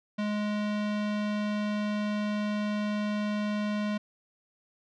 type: tone with low-pass filter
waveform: square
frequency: 209.1 Hz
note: G#3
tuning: 12 cents sharp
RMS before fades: -30 dBFS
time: 0.18-3.98 s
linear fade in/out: 10 ms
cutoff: 3600 Hz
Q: 0.97
effects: none